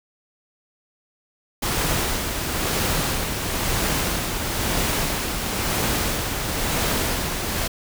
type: noise with tremolo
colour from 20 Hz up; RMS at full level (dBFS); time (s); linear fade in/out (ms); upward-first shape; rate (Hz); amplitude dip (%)
pink; -22; 1.62-7.68; 10; sine; 1; 40
effects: none